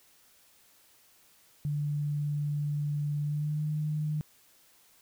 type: tone with pitch glide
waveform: sine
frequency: 146.83 to 152.01 Hz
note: D3 to D#3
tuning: 0 to -40 cents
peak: -28 dBFS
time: 1.65-4.21 s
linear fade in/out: 0 ms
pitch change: +60 cents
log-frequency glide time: 3.22-3.64 s
effects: white hiss -62 dBFS RMS until 5.01 s